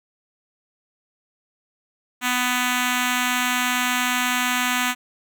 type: tone with notch filter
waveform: 5% pulse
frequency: 248.7 Hz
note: B3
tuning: 12 cents sharp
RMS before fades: -22 dBFS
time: 2.21-4.95 s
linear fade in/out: 50 ms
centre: 500 Hz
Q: 1.2
effects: none